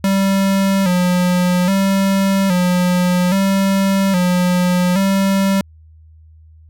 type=tone with vibrato; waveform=square; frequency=186.9 Hz; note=F#3; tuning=18 cents sharp; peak=-13 dBFS; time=0.04-5.61 s; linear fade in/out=2 ms; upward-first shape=square; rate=0.61 Hz; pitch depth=71 cents each way; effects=added 79 Hz sine -41 dBFS peak until 6.69 s